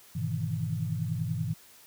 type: chord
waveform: sine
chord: E major seventh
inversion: first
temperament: just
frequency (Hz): 103.01 / 123.61 / 154.51 / 164.81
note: G#2 / B2 / D#3 / E3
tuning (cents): -14 / +2 / -12 / 0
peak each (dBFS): -34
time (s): 0.15-1.54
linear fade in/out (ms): 10
effects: white hiss -55 dBFS RMS until 1.86 s